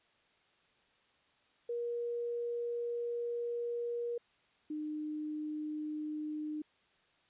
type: tone pair in turn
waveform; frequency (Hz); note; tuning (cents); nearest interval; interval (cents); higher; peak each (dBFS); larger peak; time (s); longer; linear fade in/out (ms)
sine; 474.9 / 304.3; A#4 / D#4; +32 / -38; minor sixth; 770; first; -34 / -36; first; 1.69-4.18 / 4.7-6.62; first; 5
effects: white hiss -70 dBFS RMS until 7.29 s + resampled to 8000 Hz